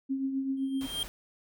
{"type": "tone with tremolo", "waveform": "sine", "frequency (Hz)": 268.8, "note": "C4", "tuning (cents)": 47, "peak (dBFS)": -26, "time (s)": [0.09, 0.87], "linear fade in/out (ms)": 20, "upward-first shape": "triangle", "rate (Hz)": 7.8, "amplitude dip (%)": 55}
{"type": "tone with exponential growth", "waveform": "square", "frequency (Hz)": 3193, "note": "G7", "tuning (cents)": 31, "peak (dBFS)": -28, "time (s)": [0.57, 1.03], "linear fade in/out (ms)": 2, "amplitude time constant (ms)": 100}
{"type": "noise", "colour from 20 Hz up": "pink", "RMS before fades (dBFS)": -44, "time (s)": [0.81, 1.08], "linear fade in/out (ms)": 0}
{"effects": []}